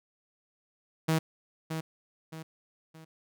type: tone with echo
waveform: sawtooth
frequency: 160 Hz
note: D#3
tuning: 49 cents sharp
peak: -20 dBFS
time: 1.08-1.19 s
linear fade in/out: 10 ms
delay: 620 ms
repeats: 3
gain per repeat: -8 dB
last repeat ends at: 3.05 s
effects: none